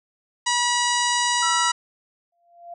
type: harmonic tone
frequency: 968 Hz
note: B5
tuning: 35 cents flat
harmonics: 1 / 2 / 3 / 4 / 5 / 6 / 7 / 8 / 9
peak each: -23 / -26 / -28 / -29 / -30 / -31 / -31 / -32 / -33 dBFS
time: 0.46-1.72 s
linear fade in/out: 10 ms
type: tone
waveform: sine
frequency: 1336 Hz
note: E6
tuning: 23 cents sharp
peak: -24 dBFS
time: 1.42-1.72 s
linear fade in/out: 10 ms
type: tone with exponential growth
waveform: sine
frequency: 690 Hz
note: F5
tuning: 21 cents flat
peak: -32 dBFS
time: 2.32-2.74 s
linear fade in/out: 5 ms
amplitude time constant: 91 ms
effects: none